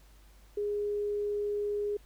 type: tone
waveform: sine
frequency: 412.6 Hz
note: G#4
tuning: 11 cents flat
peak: -29 dBFS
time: 0.57-1.97 s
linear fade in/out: 5 ms
effects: added 50 Hz sine -55 dBFS peak until 2.05 s + pink hiss -63 dBFS RMS until 2.05 s